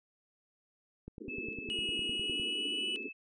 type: click train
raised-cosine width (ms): 3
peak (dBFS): -31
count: 14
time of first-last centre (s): 1.08-2.398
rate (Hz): 9.86
type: band-pass noise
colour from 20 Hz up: white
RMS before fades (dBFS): -45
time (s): 1.2-3.09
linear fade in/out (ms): 5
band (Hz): 210 to 450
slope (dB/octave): 96
type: tone with tremolo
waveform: sine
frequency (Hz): 2611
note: E7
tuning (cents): -17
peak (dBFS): -39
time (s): 1.28-3.13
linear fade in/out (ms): 20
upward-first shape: square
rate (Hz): 2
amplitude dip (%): 25
type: tone with pitch glide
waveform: triangle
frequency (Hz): 2903 to 2955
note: F#7 to F#7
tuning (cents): -34 to -3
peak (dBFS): -32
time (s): 1.7-2.96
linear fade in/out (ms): 0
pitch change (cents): +31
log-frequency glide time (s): 2.06-2.85
effects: resampled to 22050 Hz